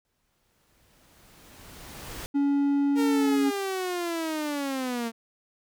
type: noise with exponential growth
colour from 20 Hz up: pink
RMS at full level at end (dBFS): -37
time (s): 0.05-2.26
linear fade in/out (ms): 0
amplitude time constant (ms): 480
type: tone with pitch glide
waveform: triangle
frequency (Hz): 282.4 to 277.4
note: C#4 to C#4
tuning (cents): +32 to +1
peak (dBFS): -19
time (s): 2.34-3.51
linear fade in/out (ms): 20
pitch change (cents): -31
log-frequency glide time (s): 3.08-3.26
type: linear sweep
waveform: sawtooth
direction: down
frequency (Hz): 466.2 to 225.5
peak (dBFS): -24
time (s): 2.95-5.12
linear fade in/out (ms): 50
effects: none